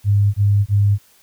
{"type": "tone bursts", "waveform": "sine", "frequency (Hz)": 101.6, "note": "G#2", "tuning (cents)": -38, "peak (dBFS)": -11, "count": 3, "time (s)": [0.04, 0.984], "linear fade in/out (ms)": 50, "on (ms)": 300, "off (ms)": 22, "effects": ["white hiss -53 dBFS RMS until 1.22 s"]}